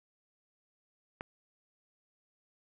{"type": "click", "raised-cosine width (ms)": 0.5, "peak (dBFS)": -23, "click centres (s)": 1.209, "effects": []}